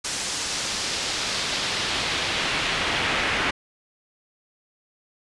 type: noise with band-pass filter sweep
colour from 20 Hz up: brown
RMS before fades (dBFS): -26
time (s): 0.04-3.51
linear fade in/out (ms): 10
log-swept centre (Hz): 6900 to 2300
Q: 1.2
effects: resampled to 24000 Hz